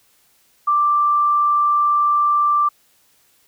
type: tone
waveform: sine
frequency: 1177 Hz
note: D6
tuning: 3 cents sharp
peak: -13 dBFS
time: 0.67-2.69 s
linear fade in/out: 10 ms
effects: white hiss -58 dBFS RMS until 3.47 s